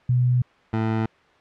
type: tone pair in turn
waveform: sine / 20% pulse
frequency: 124.3 / 111.09 Hz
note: B2 / A2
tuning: +12 / +17 cents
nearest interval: major second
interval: 195 cents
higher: first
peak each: -16 / -16 dBFS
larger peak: neither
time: 0.09-0.42 / 0.73-1.06 s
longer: neither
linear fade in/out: 5 ms
effects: white hiss -55 dBFS RMS until 1.4 s + low-pass 2000 Hz 12 dB/octave